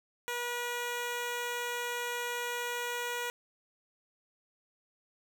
10% pulse tone, 482.6 Hz, B4, 40 cents flat, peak -25 dBFS, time 0.28-3.3 s, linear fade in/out 0 ms, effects none

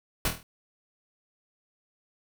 pink noise with echo, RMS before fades -25 dBFS, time 0.25-0.28 s, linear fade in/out 2 ms, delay 25 ms, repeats 6, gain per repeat -5 dB, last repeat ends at 0.43 s, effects none

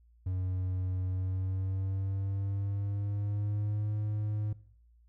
triangle tone with pitch glide, 92.5 to 105.64 Hz, F#2 to G#2, 0 to +30 cents, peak -28 dBFS, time 0.26-4.53 s, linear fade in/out 5 ms, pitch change +230 cents, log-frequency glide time 1.06-3.93 s, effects noise-tail reverb RT60 0.6 s tail -19 dB re dry + added 58 Hz sine -59 dBFS peak until 5.08 s

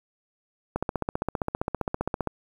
click train, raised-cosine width 1 ms, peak -12 dBFS, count 24, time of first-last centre 0.76-2.273 s, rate 15.2 Hz, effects 8-bit

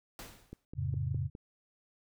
pink noise with exponential decay, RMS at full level -43 dBFS, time 0.19-0.65 s, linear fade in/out 1 ms, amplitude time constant 100 ms
click train, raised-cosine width 3 ms, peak -31 dBFS, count 5, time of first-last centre 0.53-1.351 s, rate 4.87 Hz
sine chord, F augmented, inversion none, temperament just, 87.31 / 109.13 / 136.42 Hz, F2 / A2 / C#3, 0 / -14 / -27 cents, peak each -36 / -36 / -34 dBFS, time 0.75-1.3 s, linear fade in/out 50 ms
effects none

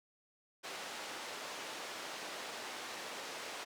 pink band-pass noise, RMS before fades -45 dBFS, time 0.63-3.65 s, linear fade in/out 20 ms, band 470 to 6500 Hz, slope 12 dB/octave, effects none

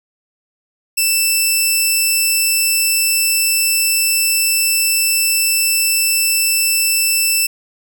10% pulse tone, 2658 Hz, E7, 14 cents sharp, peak -4 dBFS, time 0.97-7.47 s, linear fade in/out 10 ms, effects none

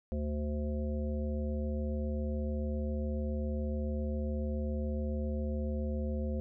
harmonic tone with a mistuned harmonic, 74.4 Hz, D2, 23 cents sharp, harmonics 1 / 3 / 5 / 7 / 9, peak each -33 / -37 / -45 / -41 / -51 dBFS, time 0.12-6.4 s, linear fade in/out 0 ms, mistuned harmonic 9, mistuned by -21 cents, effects none

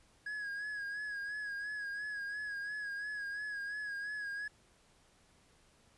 triangle tone with vibrato, 1661.2 Hz, G#6, in tune, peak -36 dBFS, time 0.26-4.48 s, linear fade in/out 5 ms, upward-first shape sine, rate 2.9 Hz, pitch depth 45 cents each way, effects pink hiss -67 dBFS RMS until 5.97 s + resampled to 24000 Hz

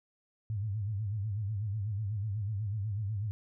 sine tone with vibrato, 103.83 Hz, G#2, in tune, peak -31 dBFS, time 0.5-3.31 s, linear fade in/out 0 ms, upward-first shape sine, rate 8.1 Hz, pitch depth 130 cents each way, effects none

